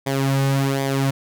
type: tone with flanger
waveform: sawtooth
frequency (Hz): 136.5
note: C#3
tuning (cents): -26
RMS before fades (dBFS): -20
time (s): 0.06-1.11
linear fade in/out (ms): 10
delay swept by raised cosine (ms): 0.72 to 3.02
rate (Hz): 1.3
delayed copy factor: -0.65
effects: none